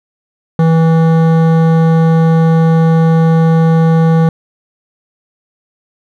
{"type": "tone with hard clipping", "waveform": "sine", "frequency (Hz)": 163, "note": "E3", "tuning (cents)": -19, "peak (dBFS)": -8, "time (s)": [0.59, 4.29], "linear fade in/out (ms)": 2, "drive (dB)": 14, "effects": []}